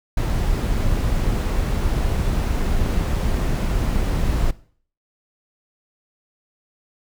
brown noise, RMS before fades -20 dBFS, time 0.17-4.51 s, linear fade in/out 5 ms, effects noise-tail reverb RT60 0.5 s tail -19 dB re dry

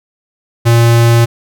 square tone, 117 Hz, A#2, 7 cents sharp, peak -6 dBFS, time 0.65-1.26 s, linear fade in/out 20 ms, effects none

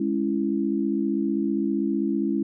sine chord, C# minor, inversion second, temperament just, 207.9 / 277.2 / 332.6 Hz, G#3 / C#4 / E4, +2 / 0 / +16 cents, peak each -26 dBFS, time 0-2.43 s, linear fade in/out 5 ms, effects none

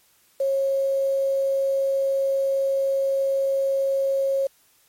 sine tone with quantisation, 544 Hz, C#5, 33 cents flat, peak -19 dBFS, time 0.4-4.47 s, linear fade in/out 5 ms, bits 7, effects white hiss -60 dBFS RMS until 4.88 s + MP3 64 kbps

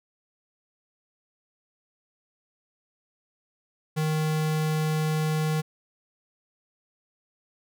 square tone, 155.56 Hz, D#3, in tune, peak -24 dBFS, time 3.96-5.62 s, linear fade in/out 20 ms, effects none

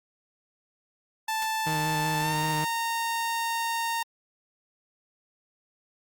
sawtooth tone with pitch glide, 880 to 921.6 Hz, A5 to A#5, 0 to -20 cents, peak -23 dBFS, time 1.28-4.03 s, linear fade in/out 5 ms, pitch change +80 cents, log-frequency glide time 2.19-2.38 s
white noise with exponential decay, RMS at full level -35 dBFS, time 1.42-1.52 s, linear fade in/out 1 ms, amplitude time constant 21 ms
sawtooth tone with vibrato, 154.8 Hz, D#3, 9 cents flat, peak -25 dBFS, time 1.66-2.65 s, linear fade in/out 10 ms, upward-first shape square, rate 5.2 Hz, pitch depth 17 cents each way
effects Opus 48 kbps

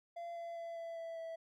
triangle tone with pitch steps, 684 / 678.5 / 673 / 667.6 / 662.2 / 656.9 Hz, F5 / E5 / E5 / E5 / E5 / E5, -36 / +50 / +36 / +22 / +8 / -6 cents, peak -40 dBFS, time 0.16-1.36 s, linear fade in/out 10 ms, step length 200 ms, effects none

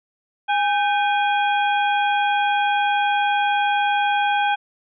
harmonic tone with a mistuned harmonic, 819 Hz, G#5, 24 cents flat, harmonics 1 / 2 / 3 / 4, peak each -18 / -24 / -28 / -30 dBFS, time 0.48-4.56 s, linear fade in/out 20 ms, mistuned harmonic 2, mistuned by -100 cents, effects none

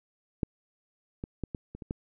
clicks, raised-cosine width 3 ms, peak -14 / -22 / -19 / -21 / -28 / -28 / -19 dBFS, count 7, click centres 0.432 / 1.239 / 1.437 / 1.548 / 1.75 / 1.822 / 1.909 s, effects none

